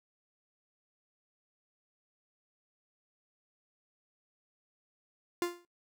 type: tone with exponential decay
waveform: 45% pulse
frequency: 349.2 Hz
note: F4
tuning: in tune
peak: -26 dBFS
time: 5.42-5.65 s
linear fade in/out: 1 ms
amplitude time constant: 49 ms
effects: noise-tail reverb RT60 0.1 s tail -17 dB re dry